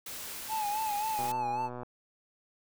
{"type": "noise", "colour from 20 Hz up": "white", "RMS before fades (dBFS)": -41, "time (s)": [0.06, 1.32], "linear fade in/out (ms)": 5}
{"type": "tone with vibrato", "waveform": "triangle", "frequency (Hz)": 851, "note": "G#5", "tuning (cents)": 42, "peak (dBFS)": -28, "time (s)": [0.48, 1.7], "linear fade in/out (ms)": 50, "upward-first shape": "sine", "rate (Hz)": 3.7, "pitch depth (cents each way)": 71}
{"type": "click train", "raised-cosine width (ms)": 1, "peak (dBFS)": -27, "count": 80, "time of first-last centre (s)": [1.19, 1.832], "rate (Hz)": 123}
{"effects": []}